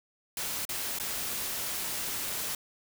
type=noise with dropouts; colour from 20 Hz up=white; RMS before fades=-34 dBFS; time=0.37-2.55 s; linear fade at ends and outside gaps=2 ms; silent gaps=0.652-0.691 / 0.987-0.998 s; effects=none